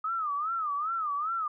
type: tone with vibrato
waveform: sine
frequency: 1244.5 Hz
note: D#6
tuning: in tune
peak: -28 dBFS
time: 0.04-1.48 s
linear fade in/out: 5 ms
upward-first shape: sine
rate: 2.5 Hz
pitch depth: 160 cents each way
effects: none